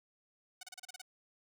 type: tone bursts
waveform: 5% pulse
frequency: 742 Hz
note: F#5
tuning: 5 cents sharp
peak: -34 dBFS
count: 8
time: 0.61-1.017 s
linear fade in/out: 5 ms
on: 22 ms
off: 33 ms
effects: none